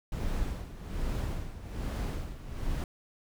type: noise with tremolo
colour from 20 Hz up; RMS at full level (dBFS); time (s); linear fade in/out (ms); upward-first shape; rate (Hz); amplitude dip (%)
brown; -31; 0.12-2.84; 2; sine; 1.2; 75
effects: none